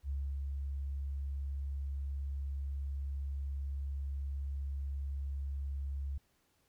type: tone with ADSR envelope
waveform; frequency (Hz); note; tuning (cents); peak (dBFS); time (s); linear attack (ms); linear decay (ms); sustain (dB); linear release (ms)
sine; 69.3; C#2; 0; -33; 0.03-6.18; 63; 280; -2; 6
effects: pink hiss -74 dBFS RMS until 6.68 s